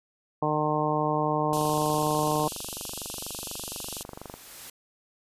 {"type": "harmonic tone", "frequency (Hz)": 151.9, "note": "D#3", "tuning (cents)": -41, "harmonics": [1, 2, 3, 4, 5, 6, 7], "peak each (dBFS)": [-31, -31, -31, -31, -31, -31, -31], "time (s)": [0.42, 2.48], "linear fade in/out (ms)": 5}
{"type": "click train", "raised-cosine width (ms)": 1, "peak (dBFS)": -24, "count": 69, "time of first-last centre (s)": [1.53, 4.34], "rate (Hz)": 24.2}
{"type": "band-pass noise", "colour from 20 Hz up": "white", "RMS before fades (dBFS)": -38, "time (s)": [1.53, 4.03], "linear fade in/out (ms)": 2, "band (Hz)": [2600, 13000], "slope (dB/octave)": 96}
{"type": "noise with exponential growth", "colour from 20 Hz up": "white", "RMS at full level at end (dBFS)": -41, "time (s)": [2.81, 4.7], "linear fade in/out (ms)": 5, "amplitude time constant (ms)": 410}
{"effects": ["resampled to 32000 Hz"]}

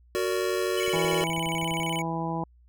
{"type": "chord", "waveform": "square", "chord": "Gb augmented", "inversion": "none", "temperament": "just", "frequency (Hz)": [370, 462.5, 578.1], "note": ["Gb4", "Bb4", "D5"], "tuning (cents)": [0, -14, -27], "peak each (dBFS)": [-28, -31, -33], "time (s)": [0.15, 1.24], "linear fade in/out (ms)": 0}
{"type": "tone with vibrato", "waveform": "square", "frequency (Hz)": 2594, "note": "E7", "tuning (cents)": -28, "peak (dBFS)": -32, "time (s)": [0.77, 2.02], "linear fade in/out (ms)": 5, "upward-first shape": "square", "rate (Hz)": 16, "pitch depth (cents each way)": 250}
{"type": "click train", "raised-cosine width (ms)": 5, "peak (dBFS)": -31, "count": 12, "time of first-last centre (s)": [0.88, 1.797], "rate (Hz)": 12}
{"type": "harmonic tone", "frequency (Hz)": 164.81, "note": "E3", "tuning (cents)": 0, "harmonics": [1, 2, 3, 4, 5, 6], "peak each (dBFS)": [-31, -34, -39, -38, -34, -35], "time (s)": [0.93, 2.44], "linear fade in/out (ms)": 5}
{"effects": ["added 60 Hz sine -54 dBFS peak until 2.68 s"]}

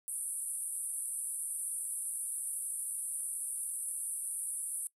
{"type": "band-pass noise", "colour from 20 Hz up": "white", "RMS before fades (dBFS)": -38, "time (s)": [0.08, 4.87], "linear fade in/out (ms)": 0, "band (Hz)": [8800, 11000], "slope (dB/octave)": 96, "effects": ["noise-tail reverb RT60 0.1 s tail -21 dB re dry"]}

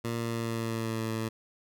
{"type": "tone with pitch glide", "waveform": "15% pulse", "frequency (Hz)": [116.54, 111.79], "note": ["A#2", "A2"], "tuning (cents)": [0, 28], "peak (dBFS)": -24, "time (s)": [0.04, 1.29], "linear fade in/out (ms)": 10, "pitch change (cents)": -72, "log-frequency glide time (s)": [0.16, 1.08], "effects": []}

